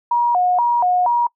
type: tone with vibrato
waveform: sine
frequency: 830.6 Hz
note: G#5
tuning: in tune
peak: -13 dBFS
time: 0.11-1.27 s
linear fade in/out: 5 ms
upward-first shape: square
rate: 2.1 Hz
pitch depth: 240 cents each way
effects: noise-tail reverb RT60 0.1 s tail -25 dB re dry